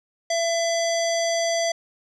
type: tone with low-pass filter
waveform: square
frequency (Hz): 670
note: E5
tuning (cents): +28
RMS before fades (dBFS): -23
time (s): 0.3-1.72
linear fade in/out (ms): 5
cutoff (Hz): 6000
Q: 3.4
effects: none